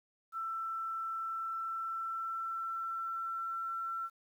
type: tone with pitch glide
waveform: sine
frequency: 1334 to 1347.2 Hz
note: E6 to E6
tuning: +20 to +37 cents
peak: -35 dBFS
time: 0.32-4.1 s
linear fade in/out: 50 ms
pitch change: +17 cents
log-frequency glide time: 1.12-3.61 s
effects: 11-bit